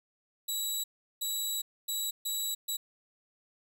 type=tone bursts at uneven times; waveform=15% pulse; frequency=3906 Hz; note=B7; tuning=20 cents flat; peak=-24 dBFS; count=5; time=0.48-0.84 / 1.21-1.62 / 1.88-2.11 / 2.25-2.55 / 2.68-2.77 s; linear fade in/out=10 ms; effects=none